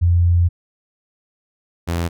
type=tone pair in turn; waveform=sine / sawtooth; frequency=86.7 / 85.01 Hz; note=F2 / F2; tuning=-12 / -46 cents; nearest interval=unison; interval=34 cents; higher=first; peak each=-11 / -15 dBFS; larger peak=first; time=0.01-0.49 / 1.87-2.09 s; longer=first; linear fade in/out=20 ms; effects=none